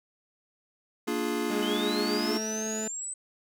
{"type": "chord", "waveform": "square", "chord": "Bb dominant seventh", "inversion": "none", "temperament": "equal with one note detuned", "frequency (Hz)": [233.1, 293.7, 349.2, 419.6], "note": ["Bb3", "D4", "F4", "Ab4"], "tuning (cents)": [0, 0, 0, 18], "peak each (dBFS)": -34, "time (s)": [1.07, 2.38], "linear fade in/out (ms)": 10}
{"type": "tone with pitch glide", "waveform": "20% pulse", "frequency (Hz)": [206.2, 218.2], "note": ["G#3", "A3"], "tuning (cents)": [-12, -14], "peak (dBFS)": -27, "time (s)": [1.5, 2.88], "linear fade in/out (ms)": 5, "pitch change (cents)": 98, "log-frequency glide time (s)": [2.19, 2.34]}
{"type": "linear sweep", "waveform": "sine", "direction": "up", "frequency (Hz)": [2960, 8120], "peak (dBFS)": -33, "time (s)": [1.62, 3.14], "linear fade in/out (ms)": 10}
{"effects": []}